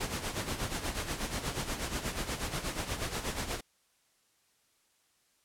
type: noise with tremolo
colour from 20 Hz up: pink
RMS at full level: -33 dBFS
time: 0-3.61 s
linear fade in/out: 10 ms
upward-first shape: sine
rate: 8.3 Hz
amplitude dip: 65%
effects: white hiss -71 dBFS RMS until 5.44 s + low-pass 11000 Hz 12 dB/octave